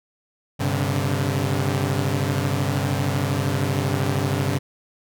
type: chord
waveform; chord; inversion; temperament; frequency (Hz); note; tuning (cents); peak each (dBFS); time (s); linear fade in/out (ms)
sawtooth; G suspended fourth; none; equal with one note detuned; 98 / 130.81 / 143.64; G2 / C3 / D3; 0 / 0 / -38; -21; 0.59-4.59; 20
effects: none